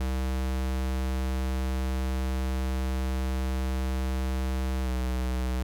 square tone with pitch glide, 65 to 63.08 Hz, C2 to B1, -11 to +37 cents, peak -27 dBFS, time 0-5.63 s, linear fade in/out 5 ms, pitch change -52 cents, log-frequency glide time 4.82-4.89 s, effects none

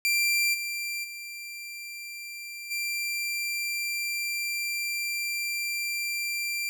sawtooth tone with level steps, 2365 Hz, D7, 12 cents sharp, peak -19 / -27 / -34 / -25 dBFS, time 0.05-6.69 s, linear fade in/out 0 ms, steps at 0.53 / 1.03 / 2.7 s, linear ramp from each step 20 ms, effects none

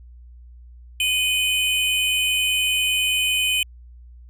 square tone pair together, 2485 / 3033 Hz, D#7 / F#7, -3 / +42 cents, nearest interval minor third, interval 345 cents, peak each -22 dBFS, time 1-3.63 s, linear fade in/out 2 ms, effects added 60 Hz sine -41 dBFS peak until 4.29 s + resampled to 32000 Hz

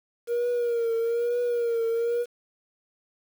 triangle tone with vibrato, 470.9 Hz, A#4, 18 cents sharp, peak -20 dBFS, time 0.27-2.26 s, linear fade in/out 50 ms, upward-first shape triangle, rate 1.1 Hz, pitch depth 60 cents each way, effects tanh soft clip ceiling -18 dBFS + 8-bit

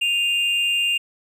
triangle tone pair together, 2489 / 2794 Hz, D#7 / F7, 0 / 0 cents, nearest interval major second, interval 200 cents, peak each -25 / -17 dBFS, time 0.01-0.98 s, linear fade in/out 10 ms, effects none

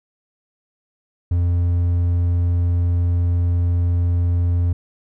triangle tone, 87.1 Hz, F2, 4 cents flat, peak -13 dBFS, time 1.31-4.73 s, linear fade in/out 5 ms, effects none

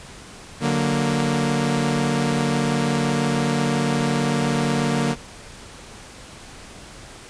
sawtooth chord, D augmented, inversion none, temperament equal, 146.83 / 185 / 233.1 Hz, D3 / F#3 / A#3, 0 / 0 / 0 cents, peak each -19 / -23 / -18 dBFS, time 0.6-5.16 s, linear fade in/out 50 ms, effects pink hiss -41 dBFS RMS until 7.29 s + resampled to 22050 Hz

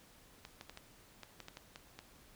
clicks, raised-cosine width 0.2 ms, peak -30 dBFS, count 10, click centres 0.451 / 0.611 / 0.696 / 0.774 / 1.233 / 1.403 / 1.484 / 1.571 / 1.759 / 1.99 s, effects pink hiss -62 dBFS RMS until 2.35 s

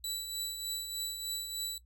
20% pulse tone with tremolo, 3951 Hz, B7, in tune, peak -27 dBFS, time 0.04-1.78 s, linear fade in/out 2 ms, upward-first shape triangle, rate 3.3 Hz, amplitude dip 55%, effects noise-tail reverb RT60 0.1 s tail -18 dB re dry + added 60 Hz sine -58 dBFS peak until 1.85 s

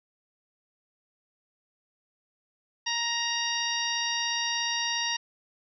harmonic tone, 937 Hz, A#5, 9 cents sharp, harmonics 1 / 2 / 3 / 4 / 5 / 6, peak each -35 / -33 / -33 / -34 / -36 / -33 dBFS, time 2.86-5.17 s, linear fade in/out 10 ms, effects none

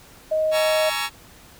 sine tone, 626 Hz, D#5, 10 cents sharp, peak -18 dBFS, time 0.31-0.9 s, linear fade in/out 10 ms
15% pulse chord, A# half-diminished seventh, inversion third, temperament just, 839.1 / 932.3 / 1118.8 / 1342.6 Hz, G#5 / A#5 / C#6 / E6, +18 / 0 / +16 / +31 cents, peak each -23 dBFS, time 0.51-1.1 s, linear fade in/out 50 ms
effects pink hiss -48 dBFS RMS until 1.59 s

